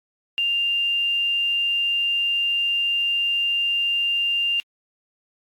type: tone with quantisation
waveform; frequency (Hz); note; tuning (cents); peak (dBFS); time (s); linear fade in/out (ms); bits
sine; 2794; F7; 0; -19; 0.38-4.6; 0; 8
effects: AAC 64 kbps